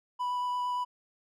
triangle tone with vibrato, 987.8 Hz, B5, in tune, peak -27 dBFS, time 0.19-0.85 s, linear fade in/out 20 ms, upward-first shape sine, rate 8.7 Hz, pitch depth 8 cents each way, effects none

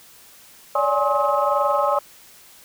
sine tone cluster, 566 / 588 / 830 / 1066 / 1278 Hz, C#5 / D5 / G#5 / C6 / D#6, +36 / +2 / -1 / +32 / +46 cents, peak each -23 dBFS, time 0.75-1.99 s, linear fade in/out 5 ms, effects tanh soft clip ceiling -6 dBFS + white hiss -48 dBFS RMS until 2.64 s

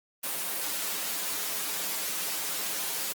white noise with comb filter, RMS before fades -32 dBFS, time 0.23-3.13 s, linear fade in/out 10 ms, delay 8.2 ms, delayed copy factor -0.8, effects high-pass 200 Hz 12 dB/octave + Opus 32 kbps

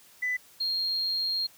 sine tone pair in turn, 1996 / 4229 Hz, B6 / C8, +18 / +18 cents, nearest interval octave + minor second, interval 1300 cents, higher second, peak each -25 dBFS, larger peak neither, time 0.22-0.37 / 0.6-1.47 s, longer second, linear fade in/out 10 ms, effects tanh soft clip ceiling -22 dBFS + white hiss -56 dBFS RMS until 1.57 s

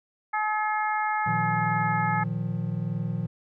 harmonic tone, 427 Hz, G#4, 48 cents sharp, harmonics 2 / 3 / 4 / 5, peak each -26 / -30 / -32 / -34 dBFS, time 0.33-2.24 s, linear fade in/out 10 ms
triangle chord, Bb suspended fourth, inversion none, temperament equal with one note detuned, 116.54 / 155.56 / 177.26 Hz, Bb2 / Eb3 / F3, 0 / 0 / +26 cents, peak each -29 dBFS, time 1.26-3.27 s, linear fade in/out 10 ms
effects none

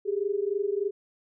sine tone pair together, 392 / 415.3 Hz, G4 / G#4, 0 / 0 cents, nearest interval minor second, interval 100 cents, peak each -28 dBFS, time 0.05-0.91 s, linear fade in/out 20 ms, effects none

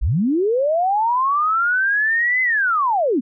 sine linear two-way sweep, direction up then down, 35.62 to 2052 to 212.5 Hz, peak -15 dBFS, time 0.01-3.21 s, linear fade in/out 20 ms, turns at 2.42 s, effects none

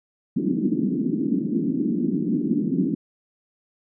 white band-pass noise, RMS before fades -23 dBFS, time 0.36-2.95 s, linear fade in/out 10 ms, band 170 to 320 Hz, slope 48 dB/octave, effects none

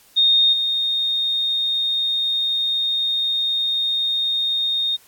sine tone with level steps, 3688 Hz, A#7, 19 cents flat, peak -12 / -18 dBFS, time 0.16-4.97 s, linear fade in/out 20 ms, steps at 0.52 s, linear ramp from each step 20 ms, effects white hiss -52 dBFS RMS until 5.07 s + AAC 64 kbps

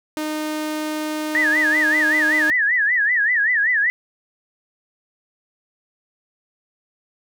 sawtooth tone, 307.1 Hz, D#4, 23 cents flat, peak -19 dBFS, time 0.17-2.5 s, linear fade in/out 0 ms
sine tone with vibrato, 1813 Hz, A#6, 49 cents flat, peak -15 dBFS, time 1.35-3.9 s, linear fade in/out 0 ms, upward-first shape sine, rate 5.2 Hz, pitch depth 180 cents each way
effects none

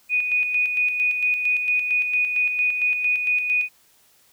sine tone with tremolo, 2477 Hz, D#7, 8 cents flat, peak -17 dBFS, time 0.09-3.69 s, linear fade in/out 50 ms, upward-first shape square, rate 4.4 Hz, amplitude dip 45%, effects white hiss -58 dBFS RMS until 4.32 s

